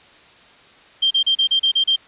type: tone bursts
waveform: sine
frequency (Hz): 3168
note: G7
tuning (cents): +18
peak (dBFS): -13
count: 8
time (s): 1.02-1.962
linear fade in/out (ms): 10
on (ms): 88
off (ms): 34
effects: white hiss -48 dBFS RMS until 2.07 s + resampled to 8000 Hz